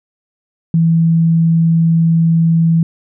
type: tone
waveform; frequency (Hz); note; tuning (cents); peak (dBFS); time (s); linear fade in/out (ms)
sine; 164.81; E3; 0; -8; 0.74-2.83; 2
effects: none